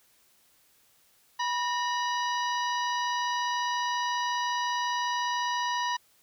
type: harmonic tone with a mistuned harmonic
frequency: 975 Hz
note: B5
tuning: 23 cents flat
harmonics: 1 / 2 / 3 / 4 / 5 / 6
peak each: -28 / -34 / -38 / -40 / -42 / -44 dBFS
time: 1.39-5.97 s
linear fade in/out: 10 ms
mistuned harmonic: 2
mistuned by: -100 cents
effects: white hiss -64 dBFS RMS until 6.22 s